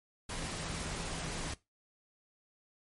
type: tone in noise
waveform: sine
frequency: 164.1 Hz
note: E3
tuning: 8 cents flat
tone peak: -47 dBFS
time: 0.37-1.47 s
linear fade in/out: 5 ms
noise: pink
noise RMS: -39 dBFS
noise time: 0.29-1.54 s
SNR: -11 dB
effects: noise-tail reverb RT60 0.2 s tail -18 dB re dry + MP3 48 kbps